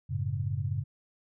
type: chord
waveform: sine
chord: F# minor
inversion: none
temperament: equal with one note detuned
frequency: 94.22 / 110 / 138.59 Hz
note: F#2 / A2 / C#3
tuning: +32 / 0 / 0 cents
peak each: -33 dBFS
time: 0.09-0.84 s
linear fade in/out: 20 ms
effects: none